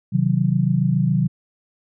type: chord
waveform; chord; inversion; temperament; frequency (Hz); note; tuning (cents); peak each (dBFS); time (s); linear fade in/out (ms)
sine; C diminished; none; equal with one note detuned; 130.81 / 157.74 / 185; C3 / Eb3 / Gb3; 0 / +24 / 0; -20; 0.12-1.28; 20
effects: none